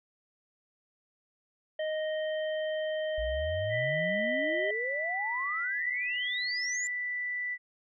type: harmonic tone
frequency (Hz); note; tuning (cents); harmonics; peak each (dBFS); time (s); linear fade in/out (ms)
622.3; D#5; 0; 1 / 3 / 5; -30 / -40 / -44; 1.79-4.71; 5
type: exponential sweep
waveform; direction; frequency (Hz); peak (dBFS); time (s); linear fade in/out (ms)
sine; up; 55 to 7320; -34; 3.18-6.87; 0
type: tone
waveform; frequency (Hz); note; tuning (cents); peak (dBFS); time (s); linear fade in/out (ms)
sine; 1975.5; B6; 0; -31; 3.69-7.58; 50
effects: none